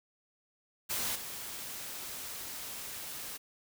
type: noise with level steps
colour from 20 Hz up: white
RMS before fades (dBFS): -34 / -42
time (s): 0.89-3.38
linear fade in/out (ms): 20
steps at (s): 1.15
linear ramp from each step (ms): 10
effects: none